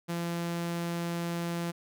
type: tone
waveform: sawtooth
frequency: 170.7 Hz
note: F3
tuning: 39 cents flat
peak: -27 dBFS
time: 0.08-1.72 s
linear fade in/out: 20 ms
effects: none